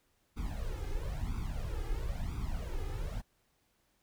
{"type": "noise with flanger", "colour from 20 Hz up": "brown", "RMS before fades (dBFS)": -36, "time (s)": [0.36, 3.22], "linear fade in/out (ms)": 20, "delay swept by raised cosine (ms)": [0.83, 2.43], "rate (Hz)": 1, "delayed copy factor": 0.9, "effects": ["pink hiss -74 dBFS RMS until 4.02 s"]}